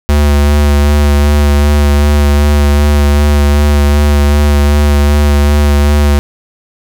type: tone with vibrato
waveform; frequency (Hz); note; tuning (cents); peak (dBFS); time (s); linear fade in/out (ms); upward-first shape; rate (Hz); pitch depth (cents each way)
square; 72.8; D2; -15; -6; 0.09-6.19; 0; sine; 2.6; 19
effects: none